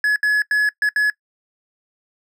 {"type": "tone bursts at uneven times", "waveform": "triangle", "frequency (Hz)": 1697, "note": "G#6", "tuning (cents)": 37, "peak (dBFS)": -12, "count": 5, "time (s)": [[0.04, 0.16], [0.23, 0.42], [0.51, 0.69], [0.82, 0.89], [0.96, 1.1]], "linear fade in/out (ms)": 2, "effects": ["noise-tail reverb RT60 0.1 s tail -22 dB re dry"]}